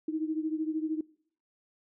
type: beating tone pair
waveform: sine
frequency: 311.1 / 324.1 Hz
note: D#4 / E4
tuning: 0 / -29 cents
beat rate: 13 Hz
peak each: -31 / -34 dBFS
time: 0.08-1.01 s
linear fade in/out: 5 ms
effects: noise-tail reverb RT60 0.6 s tail -24 dB re dry